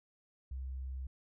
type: tone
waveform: sine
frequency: 65.41 Hz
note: C2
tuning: in tune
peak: -38 dBFS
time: 0.51-1.07 s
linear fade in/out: 5 ms
effects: none